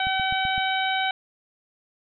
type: harmonic tone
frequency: 762 Hz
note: G5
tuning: 49 cents flat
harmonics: 1 / 2 / 3 / 4 / 5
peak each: -25 / -28 / -30 / -31 / -32 dBFS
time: 0-1.11 s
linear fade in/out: 2 ms
type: click train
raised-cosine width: 5 ms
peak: -24 dBFS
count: 5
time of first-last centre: 0.07-0.58 s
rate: 7.85 Hz
effects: none